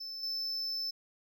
triangle tone with level steps, 5274 Hz, E8, in tune, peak -38 / -32 dBFS, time 0-0.91 s, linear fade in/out 10 ms, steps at 0.23 s, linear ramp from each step 2 ms, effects none

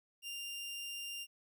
sawtooth tone, 2794 Hz, F7, in tune, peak -38 dBFS, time 0.22-1.27 s, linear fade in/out 50 ms, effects 13-bit

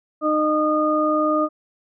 harmonic tone, 306.2 Hz, D#4, 28 cents flat, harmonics 1 / 2 / 4, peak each -21 / -21 / -21 dBFS, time 0.21-1.49 s, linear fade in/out 50 ms, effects none

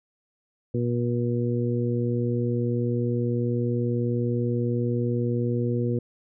harmonic tone, 120.1 Hz, B2, 48 cents flat, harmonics 1 / 2 / 3 / 4, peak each -25 / -28 / -30 / -31 dBFS, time 0.74-5.99 s, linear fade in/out 5 ms, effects none

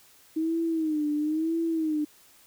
sine tone with vibrato, 313.6 Hz, D#4, 14 cents sharp, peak -24 dBFS, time 0.36-2.05 s, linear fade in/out 10 ms, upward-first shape sine, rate 1 Hz, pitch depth 97 cents each way, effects white hiss -57 dBFS RMS until 2.46 s

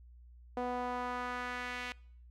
sawtooth tone with band-pass filter sweep, 247.2 Hz, B3, 2 cents sharp, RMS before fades -38 dBFS, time 0.57-1.92 s, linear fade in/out 0 ms, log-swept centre 650 to 2400 Hz, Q 1.6, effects noise-tail reverb RT60 0.6 s tail -24 dB re dry + added 60 Hz sine -53 dBFS peak until 2.3 s

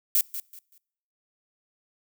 violet noise with echo, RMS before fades -21 dBFS, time 0.15-0.21 s, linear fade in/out 2 ms, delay 190 ms, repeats 3, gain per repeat -12 dB, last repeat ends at 0.78 s, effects noise-tail reverb RT60 0.8 s tail -26 dB re dry

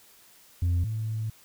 sine tone pair in turn, 87.31 / 110.2 Hz, F2 / A2, 0 / +3 cents, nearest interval major third, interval 403 cents, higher second, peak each -19 / -27 dBFS, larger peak first, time 0.62-0.84 / 0.84-1.3 s, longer second, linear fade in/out 5 ms, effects tanh soft clip ceiling -21 dBFS + white hiss -56 dBFS RMS until 1.44 s

